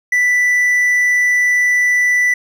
triangle tone, 1977 Hz, B6, 1 cent sharp, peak -9 dBFS, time 0.12-2.34 s, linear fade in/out 5 ms, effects none

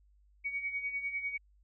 sine tone with tremolo, 2249 Hz, C#7, 24 cents sharp, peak -31 dBFS, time 0.44-1.38 s, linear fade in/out 20 ms, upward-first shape sine, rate 10 Hz, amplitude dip 65%, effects added 50 Hz sine -62 dBFS peak until 1.63 s

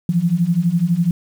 sine beating tone pair, 164.81 / 176.81 Hz, E3 / F3, 0 / +22 cents, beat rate 12 Hz, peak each -18 / -16 dBFS, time 0.09-1.11 s, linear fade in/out 2 ms, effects 7-bit

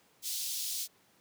pink high-pass noise, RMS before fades -36 dBFS, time 0.22-0.88 s, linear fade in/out 50 ms, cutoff 3800 Hz, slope 24 dB/octave, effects pink hiss -66 dBFS RMS until 1.2 s + high-pass 150 Hz 12 dB/octave

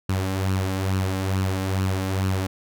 sawtooth tone with flanger, 95.1 Hz, F#2, 48 cents sharp, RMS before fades -24 dBFS, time 0.09-2.47 s, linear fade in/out 5 ms, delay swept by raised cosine 0.7 to 3.8 ms, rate 2.3 Hz, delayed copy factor +0.55, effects none

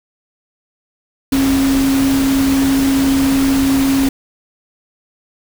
sine tone in noise, 270.9 Hz, C#4, 40 cents flat, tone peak -11 dBFS, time 1.32-4.09 s, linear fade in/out 5 ms, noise pink, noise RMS -22 dBFS, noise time 1.32-4.09 s, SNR +8 dB, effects none

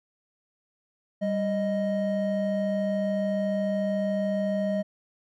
triangle tone pair together, 196.5 / 623.4 Hz, G3 / D#5, +4 / +3 cents, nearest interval octave + minor sixth, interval 1999 cents, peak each -25 dBFS, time 1.21-4.83 s, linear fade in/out 20 ms, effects none

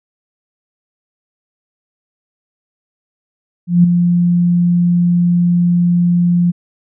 sine tone with ADSR envelope, 174.61 Hz, F3, in tune, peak -3 dBFS, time 3.67-6.52 s, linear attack 170 ms, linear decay 6 ms, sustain -6 dB, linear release 22 ms, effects none

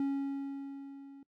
triangle tone with level ramp, 276.5 Hz, C#4, 4 cents flat, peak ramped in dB -26 to -47 dBFS, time 0-1.23 s, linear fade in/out 2 ms, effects noise-tail reverb RT60 0.1 s tail -22 dB re dry

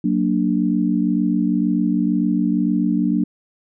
sine chord, Gb augmented, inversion none, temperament equal with one note detuned, 185 / 231.7 / 293.7 Hz, Gb3 / Bb3 / D4, 0 / -10 / 0 cents, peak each -20 dBFS, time 0.04-3.24 s, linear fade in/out 5 ms, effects none

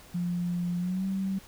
sine tone with pitch glide, 175.4 to 192.38 Hz, F3 to G3, +8 to -32 cents, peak -27 dBFS, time 0.14-1.39 s, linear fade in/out 10 ms, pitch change +160 cents, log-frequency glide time 0.78-1.06 s, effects pink hiss -52 dBFS RMS until 1.47 s

